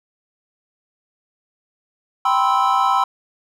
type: chord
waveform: triangle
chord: C major seventh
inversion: second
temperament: equal with one note detuned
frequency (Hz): 784 / 987.8 / 1046.5 / 1308.6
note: G5 / B5 / C6 / E6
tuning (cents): 0 / 0 / 0 / -13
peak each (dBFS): -18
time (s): 2.25-3.04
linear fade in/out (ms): 5
effects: none